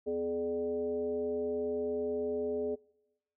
sine tone with frequency modulation, 422.9 Hz, G#4, 31 cents sharp, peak -30 dBFS, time 0.06-2.76 s, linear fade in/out 20 ms, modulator 171 Hz, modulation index 0.71, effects noise-tail reverb RT60 0.9 s tail -24 dB re dry

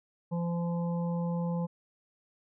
harmonic tone, 171.3 Hz, F3, 33 cents flat, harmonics 1 / 3 / 5 / 6, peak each -29 / -38 / -43 / -48 dBFS, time 0.31-1.67 s, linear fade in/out 20 ms, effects none

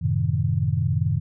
sine chord, F# diminished seventh, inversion none, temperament equal with one note detuned, 92.23 / 110 / 130.81 / 155.56 Hz, F#2 / A2 / C3 / Eb3, -5 / 0 / 0 / 0 cents, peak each -25 dBFS, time 0.01-1.2 s, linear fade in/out 20 ms, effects none

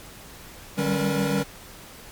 square tone cluster, 151.1 / 191.7 / 198.5 / 276.3 / 479.6 Hz, D3 / G3 / G3 / C#4 / A#4, +50 / -38 / +22 / -6 / +49 cents, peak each -29 dBFS, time 0.77-1.44 s, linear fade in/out 20 ms, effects pink hiss -44 dBFS RMS until 2.11 s + MP3 96 kbps

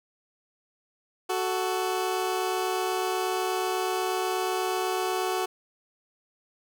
20% pulse tone pair together, 371.8 / 440 Hz, F#4 / A4, +8 / 0 cents, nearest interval minor third, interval 292 cents, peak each -22 / -27 dBFS, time 1.29-5.46 s, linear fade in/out 10 ms, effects none

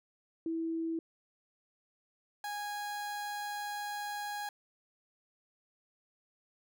sine / 30% pulse tone pair in turn, 327.6 / 825.5 Hz, E4 / G#5, -11 / -11 cents, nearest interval octave + major third, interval 1600 cents, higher second, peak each -32 / -34 dBFS, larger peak first, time 0.46-0.99 / 2.44-4.49 s, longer second, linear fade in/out 2 ms, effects none

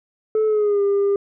sine tone with pitch glide, 434.5 to 400.7 Hz, A4 to G4, -22 to +38 cents, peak -13 dBFS, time 0.35-1.16 s, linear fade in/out 2 ms, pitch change -140 cents, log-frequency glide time 0.46-0.82 s, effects tanh soft clip ceiling -14 dBFS

